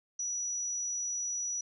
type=tone; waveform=sine; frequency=5870 Hz; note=F#8; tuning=15 cents flat; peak=-32 dBFS; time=0.19-1.61 s; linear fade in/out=5 ms; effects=none